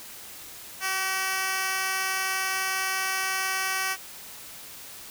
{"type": "tone with high-pass filter", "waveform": "10% pulse", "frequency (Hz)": 380.6, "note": "F#4", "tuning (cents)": 49, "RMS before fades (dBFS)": -28, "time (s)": [0.8, 3.97], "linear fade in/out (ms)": 50, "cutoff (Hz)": 1100, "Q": 0.57, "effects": ["white hiss -43 dBFS RMS until 5.1 s"]}